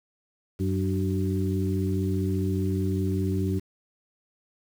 harmonic tone with a mistuned harmonic, 94.5 Hz, F#2, 37 cents sharp, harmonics 1 / 2 / 3 / 4, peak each -26 / -29 / -31 / -32 dBFS, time 0.59-3.6 s, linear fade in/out 20 ms, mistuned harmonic 3, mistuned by +58 cents, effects 8-bit

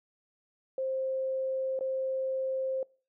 sine tone with dropouts, 527 Hz, C5, 12 cents sharp, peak -29 dBFS, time 0.78-2.83 s, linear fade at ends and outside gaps 2 ms, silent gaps 1.791-1.808 s, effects noise-tail reverb RT60 0.4 s tail -24 dB re dry

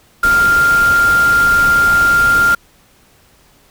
sine tone in noise, 1396.9 Hz, F6, in tune, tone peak -8 dBFS, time 0.23-2.55 s, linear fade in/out 5 ms, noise pink, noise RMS -23 dBFS, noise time 0.23-2.55 s, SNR +12 dB, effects pink hiss -50 dBFS RMS until 3.7 s

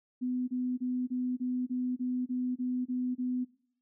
sine tone bursts, 250.9 Hz, B3, 28 cents sharp, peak -29 dBFS, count 11, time 0.21-3.45 s, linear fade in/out 20 ms, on 270 ms, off 27 ms, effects noise-tail reverb RT60 0.6 s tail -20 dB re dry

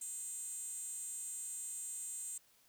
10% pulse tone with high-pass filter, 508 Hz, B4, 49 cents sharp, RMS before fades -44 dBFS, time 0.01-2.38 s, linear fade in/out 5 ms, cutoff 8100 Hz, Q 8.4, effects white hiss -69 dBFS RMS until 2.68 s

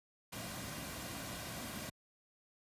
pink noise with comb filter, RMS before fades -44 dBFS, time 0.32-1.9 s, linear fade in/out 10 ms, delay 2.3 ms, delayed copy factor -0.5, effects high-pass 60 Hz 12 dB/octave + resampled to 32000 Hz

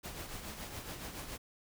pink noise with tremolo, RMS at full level -42 dBFS, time 0.03-1.38 s, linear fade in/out 20 ms, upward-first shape triangle, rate 7.1 Hz, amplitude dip 55%, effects none

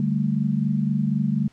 sine chord, D suspended fourth, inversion none, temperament equal, 146.83 / 196 / 220 Hz, D3 / G3 / A3, 0 / 0 / 0 cents, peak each -24 dBFS, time 0-1.48 s, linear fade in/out 2 ms, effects pink hiss -59 dBFS RMS until 1.52 s + low-pass 7000 Hz 12 dB/octave

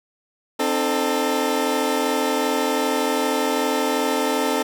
20% pulse chord, A diminished, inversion first, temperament equal with one note detuned, 261.6 / 304.2 / 440 Hz, C4 / Eb4 / A4, 0 / -39 / 0 cents, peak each -19 / -20 / -18 dBFS, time 0.59-4.63 s, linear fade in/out 10 ms, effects none

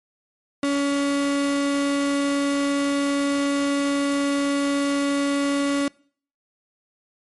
35% pulse tone, 282 Hz, C#4, 30 cents sharp, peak -18 dBFS, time 0.63-5.88 s, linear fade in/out 2 ms, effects noise-tail reverb RT60 0.5 s tail -24 dB re dry + MP3 48 kbps

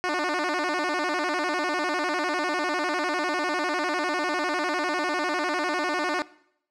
10% pulse tone with vibrato, 329.6 Hz, E4, in tune, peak -16 dBFS, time 0.04-6.22 s, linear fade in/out 0 ms, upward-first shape square, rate 10 Hz, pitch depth 170 cents each way, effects noise-tail reverb RT60 0.7 s tail -20 dB re dry + low-pass 5000 Hz 12 dB/octave

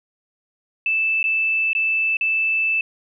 sine tone with dropouts, 2637 Hz, E7, in tune, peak -17 dBFS, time 0.86-2.81 s, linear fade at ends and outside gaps 2 ms, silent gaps 1.229-1.24 / 1.732-1.75 / 2.169-2.21 s, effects none

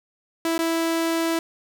sawtooth tone with dropouts, 329.6 Hz, E4, in tune, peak -17 dBFS, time 0.45-1.39 s, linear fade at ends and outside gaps 2 ms, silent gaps 0.58-0.59 s, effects none

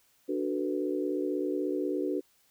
sine chord, B minor seventh, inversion first, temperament equal, 293.7 / 370 / 440 / 493.9 Hz, D4 / F#4 / A4 / B4, 0 / 0 / 0 / 0 cents, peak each -32 / -32 / -37 / -36 dBFS, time 0.28-2.21 s, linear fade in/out 20 ms, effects white hiss -67 dBFS RMS until 2.5 s

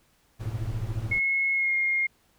triangle tone with tremolo, 110 Hz, A2, in tune, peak -23 dBFS, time 0.39-1.15 s, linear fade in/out 50 ms, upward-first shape sine, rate 14 Hz, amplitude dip 90%
brown noise, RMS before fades -37 dBFS, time 0.39-1.2 s, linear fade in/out 20 ms
sine tone with pitch glide, 2175 to 2134 Hz, C#7 to C7, -33 to +34 cents, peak -22 dBFS, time 1.11-2.07 s, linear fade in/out 10 ms, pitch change -33 cents, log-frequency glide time 1.53-1.74 s
effects pink hiss -65 dBFS RMS until 2.38 s

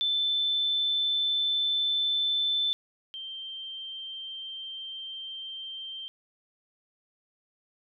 sine tone pair in turn, 3528 / 3143 Hz, A7 / G7, +4 / +4 cents, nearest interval major second, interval 200 cents, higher first, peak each -24 / -36 dBFS, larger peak first, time 0.01-2.73 / 3.14-6.08 s, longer second, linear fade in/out 0 ms, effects none

